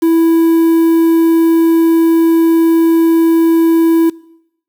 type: tone with quantisation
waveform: triangle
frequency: 329.6 Hz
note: E4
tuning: in tune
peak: -5 dBFS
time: 0.02-4.1 s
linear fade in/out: 10 ms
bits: 5
effects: noise-tail reverb RT60 0.8 s tail -22 dB re dry